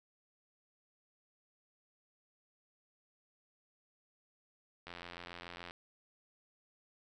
click train, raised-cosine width 0.3 ms, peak -30 dBFS, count 74, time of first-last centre 4.87-5.709 s, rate 87 Hz, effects none

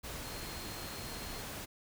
sine tone in noise, 4220 Hz, C8, 14 cents sharp, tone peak -51 dBFS, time 0.23-1.43 s, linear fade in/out 20 ms, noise pink, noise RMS -43 dBFS, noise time 0.03-1.66 s, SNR -11 dB, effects none

